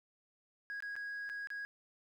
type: tone with dropouts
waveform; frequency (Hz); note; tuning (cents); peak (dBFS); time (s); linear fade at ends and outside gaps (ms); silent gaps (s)
sine; 1651; G#6; -11; -37; 0.7-1.65; 0; 0.804-0.824 / 0.955-0.964 / 1.292-1.298 / 1.472-1.503
effects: tanh soft clip ceiling -38 dBFS + 12-bit